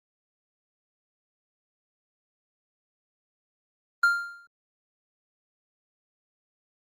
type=tone with exponential decay; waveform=triangle; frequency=1396 Hz; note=F6; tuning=1 cent flat; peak=-13 dBFS; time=4.03-4.47 s; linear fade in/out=5 ms; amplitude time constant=95 ms; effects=Opus 24 kbps